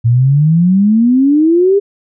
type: exponential sweep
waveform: sine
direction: up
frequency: 113.7 to 410 Hz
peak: -6 dBFS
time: 0.04-1.8 s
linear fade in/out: 20 ms
effects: none